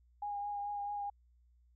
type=tone with vibrato; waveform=sine; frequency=817 Hz; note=G#5; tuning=29 cents flat; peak=-36 dBFS; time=0.22-1.1 s; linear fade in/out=5 ms; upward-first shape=triangle; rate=4.6 Hz; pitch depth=21 cents each way; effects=added 60 Hz sine -64 dBFS peak until 1.75 s